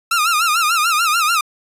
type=tone with vibrato; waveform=sawtooth; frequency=1300 Hz; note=E6; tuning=24 cents flat; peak=-10 dBFS; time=0.11-1.41 s; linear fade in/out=5 ms; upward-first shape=sine; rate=6.8 Hz; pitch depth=130 cents each way; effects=resampled to 32000 Hz